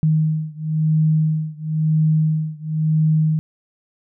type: beating tone pair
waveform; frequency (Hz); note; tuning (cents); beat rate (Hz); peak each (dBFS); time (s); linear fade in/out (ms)
sine; 155.9 / 156.88; D#3 / D#3; +4 / +15; 0.98; -18 / -19; 0.03-3.39; 0
effects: none